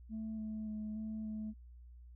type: tone with pitch steps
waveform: sine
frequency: 220 / 216.8 / 214.1 / 218.1 / 215.8 Hz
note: A3 / A3 / A3 / A3 / A3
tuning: 0 / -25 / -47 / -15 / -33 cents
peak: -37 dBFS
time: 0.09-1.54 s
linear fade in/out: 50 ms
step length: 290 ms
effects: tanh soft clip ceiling -36 dBFS + added 60 Hz sine -52 dBFS peak until 2.15 s